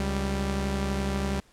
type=tone pair together; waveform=sawtooth; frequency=69.35 / 196 Hz; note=C#2 / G3; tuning=+1 / 0 cents; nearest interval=octave + tritone; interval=1799 cents; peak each=-25 dBFS; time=0-1.4 s; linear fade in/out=0 ms; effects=pink hiss -60 dBFS RMS until 1.52 s + low-pass 10000 Hz 12 dB/octave